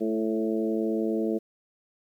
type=harmonic tone with a mistuned harmonic; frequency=110 Hz; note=A2; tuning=in tune; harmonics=2 / 3 / 4 / 5 / 6; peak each=-29 / -28 / -30 / -36 / -38 dBFS; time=0-1.39 s; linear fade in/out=20 ms; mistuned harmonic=3; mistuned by=+20 cents; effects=10-bit